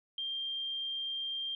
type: tone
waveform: sine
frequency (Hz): 3184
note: G7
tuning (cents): +26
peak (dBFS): -34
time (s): 0.18-1.55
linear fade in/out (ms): 2
effects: none